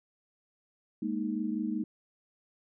sine chord, Ab suspended second, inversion none, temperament equal, 207.7 / 233.1 / 311.1 Hz, Ab3 / Bb3 / Eb4, 0 / 0 / 0 cents, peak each -34 dBFS, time 1.02-1.84 s, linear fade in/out 5 ms, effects none

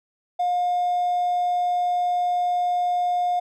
triangle tone with hard clipping, 713 Hz, F5, 36 cents sharp, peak -20 dBFS, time 0.39-3.4 s, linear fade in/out 10 ms, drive 4 dB, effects none

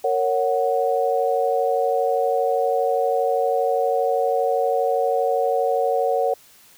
sine chord, F# major, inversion first, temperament just, 462.5 / 555 / 740 Hz, A#4 / C#5 / F#5, -14 / +2 / 0 cents, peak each -22 dBFS, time 0.04-6.34 s, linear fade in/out 5 ms, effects white hiss -51 dBFS RMS until 6.77 s

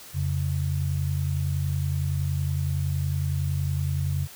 sine tone pair together, 87.82 / 138.59 Hz, F2 / C#3, +10 / 0 cents, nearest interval minor sixth, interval 790 cents, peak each -26 dBFS, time 0.13-4.28 s, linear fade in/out 50 ms, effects white hiss -45 dBFS RMS until 4.35 s

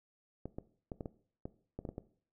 clicks, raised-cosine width 2 ms, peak -27 dBFS, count 10, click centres 0.456 / 0.585 / 0.918 / 1.008 / 1.058 / 1.455 / 1.79 / 1.852 / 1.89 / 1.981 s, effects noise-tail reverb RT60 0.5 s tail -17 dB re dry

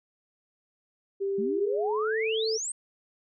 sine tone with pitch glide, 393.9 to 442.1 Hz, G4 to A4, +8 to +8 cents, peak -26 dBFS, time 1.2-2.58 s, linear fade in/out 20 ms, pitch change +200 cents, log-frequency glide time 1.47-2.17 s
sine exponential sweep, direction up, 198.8 to 8710 Hz, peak -30 dBFS, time 1.38-2.72 s, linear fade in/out 5 ms
effects none

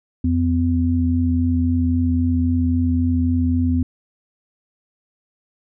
sine tone pair together, 85.58 / 253 Hz, F2 / B3, -35 / +42 cents, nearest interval octave + perfect fifth, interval 1877 cents, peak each -18 dBFS, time 0.24-3.83 s, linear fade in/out 5 ms, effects none

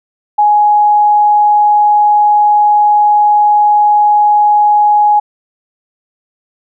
sine tone, 835 Hz, G#5, 9 cents sharp, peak -5 dBFS, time 0.38-5.2 s, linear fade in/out 10 ms, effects none

